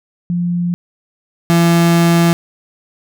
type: tone pair in turn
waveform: sine / 35% pulse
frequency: 174.61 / 169.25 Hz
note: F3 / E3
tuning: 0 / +46 cents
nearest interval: minor second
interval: 54 cents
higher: first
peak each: -14 / -7 dBFS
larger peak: second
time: 0.3-0.74 / 1.5-2.33 s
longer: second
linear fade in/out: 0 ms
effects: none